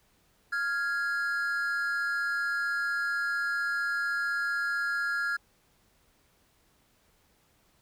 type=tone pair together; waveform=triangle; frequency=1396.9 / 1661.2 Hz; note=F6 / G#6; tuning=0 / 0 cents; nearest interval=minor third; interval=300 cents; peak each=-28 / -29 dBFS; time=0.52-5.37 s; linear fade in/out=10 ms; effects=pink hiss -67 dBFS RMS until 7.81 s